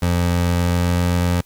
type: tone with pitch glide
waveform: 25% pulse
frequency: 87.31 to 87.97 Hz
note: F2 to F2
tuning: 0 to +13 cents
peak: -12 dBFS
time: 0.02-1.41 s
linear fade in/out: 5 ms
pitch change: +13 cents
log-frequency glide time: 0.56-1.03 s
effects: white hiss -55 dBFS RMS until 1.45 s + Opus 48 kbps